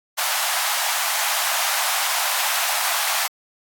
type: high-pass noise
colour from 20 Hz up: pink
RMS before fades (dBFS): -22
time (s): 0.17-3.28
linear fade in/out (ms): 20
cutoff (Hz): 680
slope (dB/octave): 48
effects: AAC 64 kbps